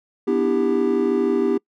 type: chord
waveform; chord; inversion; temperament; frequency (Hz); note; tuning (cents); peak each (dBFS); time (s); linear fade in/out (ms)
triangle; E minor seventh; second; just; 247.2 / 296.7 / 329.6 / 395.6; B3 / D4 / E4 / G4; +2 / +18 / 0 / +16; -21 / -23 / -22 / -18; 0.27-1.58; 10
effects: noise-tail reverb RT60 0.1 s tail -26 dB re dry